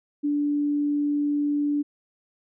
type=tone; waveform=sine; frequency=291.4 Hz; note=D4; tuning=13 cents flat; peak=-21 dBFS; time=0.23-1.83 s; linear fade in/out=20 ms; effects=none